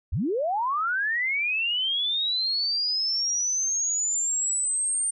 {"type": "linear sweep", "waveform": "sine", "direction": "up", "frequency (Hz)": [51.5, 8870], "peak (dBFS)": -23, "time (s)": [0.12, 5.11], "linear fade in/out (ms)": 10, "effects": []}